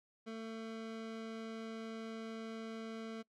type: tone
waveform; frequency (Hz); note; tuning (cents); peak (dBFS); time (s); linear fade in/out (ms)
25% pulse; 223.9; A3; +30; -39; 0.26-3.23; 20
effects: noise-tail reverb RT60 0.1 s tail -24 dB re dry + low-pass 5000 Hz 12 dB/octave